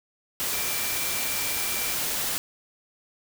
sine tone in noise, 2349 Hz, D7, in tune, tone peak -36 dBFS, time 0.53-1.94 s, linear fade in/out 0 ms, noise white, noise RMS -28 dBFS, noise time 0.4-2.38 s, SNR -11 dB, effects none

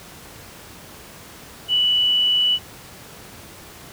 sine tone, 2960 Hz, F#7, in tune, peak -15 dBFS, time 1.68-2.59 s, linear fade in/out 50 ms, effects pink hiss -41 dBFS RMS until 3.92 s + high-pass 60 Hz 12 dB/octave

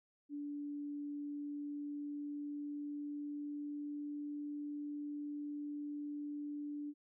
sine tone with pitch glide, 290 to 292.7 Hz, D4 to D4, -22 to -6 cents, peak -40 dBFS, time 0.29-6.94 s, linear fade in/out 50 ms, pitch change +16 cents, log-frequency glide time 1.01-4.42 s, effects none

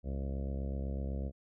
harmonic tone, 68 Hz, C#2, 33 cents flat, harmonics 1 / 2 / 3 / 4 / 5 / 6 / 7 / 8 / 9 / 10, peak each -35 / -43 / -43 / -49 / -52 / -54 / -51 / -50 / -54 / -58 dBFS, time 0.03-1.32 s, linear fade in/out 50 ms, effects none

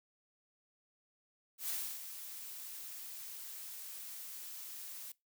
blue noise with ADSR envelope, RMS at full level -37 dBFS, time 1.58-5.12 s, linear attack 110 ms, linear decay 300 ms, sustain -10 dB, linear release 4 ms, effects noise-tail reverb RT60 0.2 s tail -22 dB re dry

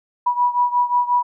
sine beating tone pair, 974 / 979.6 Hz, B5 / B5, -24 / -14 cents, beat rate 5.6 Hz, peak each -17 / -20 dBFS, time 0.26-1.23 s, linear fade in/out 10 ms, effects none

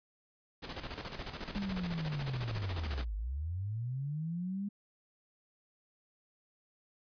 pink noise with tremolo, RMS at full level -40 dBFS, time 0.62-3.05 s, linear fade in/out 20 ms, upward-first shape square, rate 14 Hz, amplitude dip 60%
sine linear two-way sweep, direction down then up, 205.6 to 49 to 205.6 Hz, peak -34 dBFS, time 1.55-4.69 s, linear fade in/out 10 ms, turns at 3.15 s
effects resampled to 11025 Hz

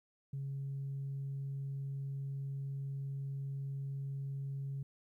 sine tone, 137.6 Hz, C#3, 12 cents flat, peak -36 dBFS, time 0.33-4.83 s, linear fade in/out 5 ms, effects tanh soft clip ceiling -34 dBFS + 13-bit

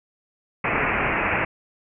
white low-pass noise, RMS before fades -23 dBFS, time 0.64-1.45 s, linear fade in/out 5 ms, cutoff 2600 Hz, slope 96 dB/octave, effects none

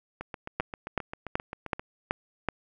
two click trains, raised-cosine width 0.5 ms, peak -11 / -21 dBFS, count 6 / 13, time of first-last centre 0.6-2.487 / 0.21-1.795 s, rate 2.65 / 7.57 Hz, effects none

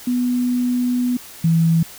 sine tone pair in turn, 246.9 / 164.46 Hz, B3 / E3, 0 / -4 cents, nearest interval perfect fifth, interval 704 cents, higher first, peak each -16 / -12 dBFS, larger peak second, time 0.07-1.17 / 1.44-1.83 s, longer first, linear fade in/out 5 ms, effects white hiss -39 dBFS RMS until 1.98 s

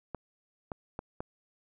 clicks, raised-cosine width 1 ms, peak -22 dBFS, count 4, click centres 0.147 / 0.718 / 0.991 / 1.205 s, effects none

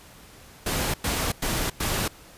pink noise bursts, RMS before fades -26 dBFS, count 4, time 0.66-2.08 s, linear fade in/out 5 ms, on 280 ms, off 100 ms, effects pink hiss -49 dBFS RMS until 2.37 s + resampled to 32000 Hz

